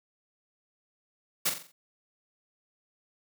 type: noise with echo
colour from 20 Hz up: white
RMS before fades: -26 dBFS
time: 1.45-1.5 s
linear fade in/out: 10 ms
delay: 44 ms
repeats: 5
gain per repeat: -7 dB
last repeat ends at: 1.72 s
effects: high-pass 150 Hz 12 dB/octave

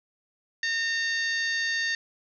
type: harmonic tone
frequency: 914 Hz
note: A#5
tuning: 34 cents flat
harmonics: 2 / 3 / 4 / 5 / 6 / 7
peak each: -26 / -39 / -36 / -34 / -44 / -40 dBFS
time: 0.63-1.95 s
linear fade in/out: 2 ms
effects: none

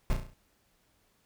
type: noise with echo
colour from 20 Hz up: brown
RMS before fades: -25 dBFS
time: 0.1-0.13 s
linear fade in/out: 0 ms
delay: 34 ms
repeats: 6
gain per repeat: -5 dB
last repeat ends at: 0.334 s
effects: pink hiss -70 dBFS RMS until 1.25 s

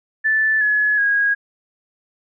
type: tone with pitch steps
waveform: sine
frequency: 1754 / 1698.2 / 1644.1 Hz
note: A6 / G#6 / G#6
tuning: -6 / +38 / -18 cents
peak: -14 dBFS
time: 0.24-1.35 s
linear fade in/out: 20 ms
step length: 370 ms
effects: none

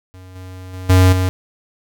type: tone with level steps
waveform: square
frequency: 92.5 Hz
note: F#2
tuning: in tune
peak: -37 / -32 / -28 / -8 / -15 dBFS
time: 0.14-1.29 s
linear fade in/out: 0 ms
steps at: 0.35 / 0.73 / 0.89 / 1.12 s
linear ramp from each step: 10 ms
effects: none

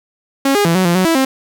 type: tone with pitch steps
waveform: sawtooth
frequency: 273.5 / 409.3 / 167.4 / 186.4 / 172.4 / 185.8 / 329 / 265.3 Hz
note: C#4 / G#4 / E3 / F#3 / F3 / F#3 / E4 / C4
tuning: -23 / -25 / +27 / +13 / -22 / +7 / -3 / +24 cents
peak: -7 dBFS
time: 0.45-1.25 s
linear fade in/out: 5 ms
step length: 100 ms
effects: none

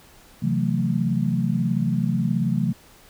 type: chord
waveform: sine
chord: F# half-diminished seventh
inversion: second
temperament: just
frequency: 133.2 / 166.5 / 185 / 222 Hz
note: C3 / E3 / F#3 / A3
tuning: +31 / +18 / 0 / +16 cents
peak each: -25 dBFS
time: 0.42-2.73 s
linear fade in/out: 10 ms
effects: pink hiss -51 dBFS RMS until 3.09 s

